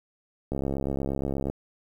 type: click train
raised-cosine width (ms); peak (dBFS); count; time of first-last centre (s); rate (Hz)
2; -16; 68; 0.52-1.5; 68.4
effects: 9-bit